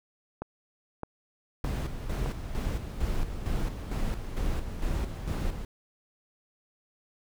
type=click train; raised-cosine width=1 ms; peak=-20 dBFS; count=4; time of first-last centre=0.42-2.26 s; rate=1.63 Hz
type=noise with tremolo; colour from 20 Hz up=brown; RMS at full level=-29 dBFS; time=1.64-5.65 s; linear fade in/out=2 ms; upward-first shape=square; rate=2.2 Hz; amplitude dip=55%
effects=none